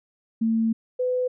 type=tone pair in turn; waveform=sine; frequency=225.1 / 502.7 Hz; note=A3 / B4; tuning=+40 / +31 cents; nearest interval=octave + major second; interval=1391 cents; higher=second; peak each=-19 / -21 dBFS; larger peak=first; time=0.41-0.73 / 0.99-1.28 s; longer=first; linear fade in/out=10 ms; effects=none